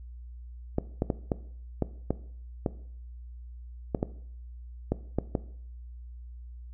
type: clicks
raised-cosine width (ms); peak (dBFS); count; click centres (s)
2; -12; 12; 0.784 / 1.021 / 1.102 / 1.318 / 1.823 / 2.106 / 2.662 / 3.948 / 4.029 / 4.92 / 5.186 / 5.352
effects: noise-tail reverb RT60 0.6 s tail -17 dB re dry + added 60 Hz sine -41 dBFS peak until 6.73 s